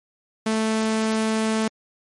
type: tone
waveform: sawtooth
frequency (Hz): 220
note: A3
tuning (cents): 0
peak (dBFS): -16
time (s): 0.46-1.68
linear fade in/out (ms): 5
effects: MP3 48 kbps